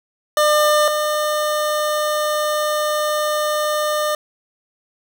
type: tone pair in turn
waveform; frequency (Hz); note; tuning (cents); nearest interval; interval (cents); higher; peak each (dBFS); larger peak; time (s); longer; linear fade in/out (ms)
25% pulse; 601 / 603.6; D5 / D5; +40 / +47; unison; 7; second; -9 / -14; first; 0.37-0.88 / 0.88-4.15; second; 2
effects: none